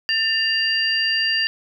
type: tone cluster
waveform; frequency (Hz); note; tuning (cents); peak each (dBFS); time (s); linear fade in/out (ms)
sine; 1793 / 2798 / 4731; A6 / F7 / D8; +32 / +3 / +12; -22; 0.09-1.47; 0
effects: none